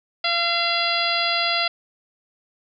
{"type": "harmonic tone with a mistuned harmonic", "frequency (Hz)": 685, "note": "F5", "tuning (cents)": -34, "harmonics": [1, 2, 3, 4, 5, 6, 7], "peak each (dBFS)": [-27, -27, -27, -27, -27, -27, -27], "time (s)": [0.24, 1.68], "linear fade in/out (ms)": 5, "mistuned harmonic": 5, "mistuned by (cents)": -26, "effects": []}